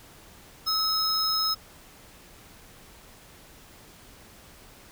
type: tone pair together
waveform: square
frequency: 1289 / 5156 Hz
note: E6 / E8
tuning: -39 / -39 cents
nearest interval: 2 octaves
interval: 2400 cents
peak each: -30 / -25 dBFS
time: 0.66-1.55 s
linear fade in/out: 20 ms
effects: pink hiss -51 dBFS RMS until 4.91 s